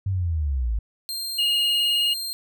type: linear sweep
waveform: sine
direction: down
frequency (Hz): 99.6 to 51.2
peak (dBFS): -21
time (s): 0.06-0.79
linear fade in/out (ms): 5
type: tone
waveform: sawtooth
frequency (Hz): 4186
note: C8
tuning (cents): 0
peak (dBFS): -25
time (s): 1.09-2.33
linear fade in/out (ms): 0
type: tone with vibrato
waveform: sine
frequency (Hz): 2854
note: F7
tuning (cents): +37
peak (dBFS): -19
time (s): 1.38-2.14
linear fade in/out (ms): 10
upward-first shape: sine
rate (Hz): 19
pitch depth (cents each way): 23
effects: none